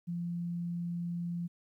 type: tone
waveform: sine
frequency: 172.4 Hz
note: F3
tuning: 22 cents flat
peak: -33 dBFS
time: 0.07-1.48 s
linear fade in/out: 20 ms
effects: 12-bit